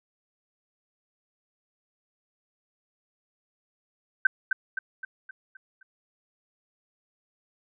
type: tone with echo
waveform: sine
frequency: 1541 Hz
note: G6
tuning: 30 cents flat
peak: -14 dBFS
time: 4.25-4.27 s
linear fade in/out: 5 ms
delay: 260 ms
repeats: 6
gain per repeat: -6 dB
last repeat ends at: 5.83 s
effects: none